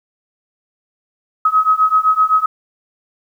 sine beating tone pair, 1269 / 1276.8 Hz, D#6 / D#6, +34 / +44 cents, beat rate 7.8 Hz, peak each -14 / -13 dBFS, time 1.45-2.46 s, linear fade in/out 5 ms, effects 8-bit

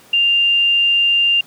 sine tone, 2794 Hz, F7, in tune, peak -11 dBFS, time 0.13-1.41 s, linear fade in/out 5 ms, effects pink hiss -46 dBFS RMS until 1.46 s + high-pass 150 Hz 12 dB/octave

